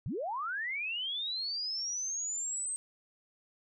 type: linear sweep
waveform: sine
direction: up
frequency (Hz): 88 to 8372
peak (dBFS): -33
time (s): 0.06-2.76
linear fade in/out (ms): 0
effects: none